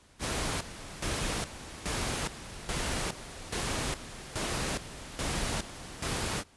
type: noise with tremolo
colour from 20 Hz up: pink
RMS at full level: -32 dBFS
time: 0.19-6.44 s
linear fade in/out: 50 ms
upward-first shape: square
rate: 1.2 Hz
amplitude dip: 75%
effects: pink hiss -60 dBFS RMS until 6.56 s + resampled to 24000 Hz